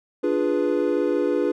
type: chord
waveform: triangle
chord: D diminished seventh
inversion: none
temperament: equal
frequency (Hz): 293.7 / 349.2 / 415.3 / 493.9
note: D4 / F4 / Ab4 / Cb5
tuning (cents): 0 / 0 / 0 / 0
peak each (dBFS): -23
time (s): 0.23-1.52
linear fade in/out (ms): 10
effects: none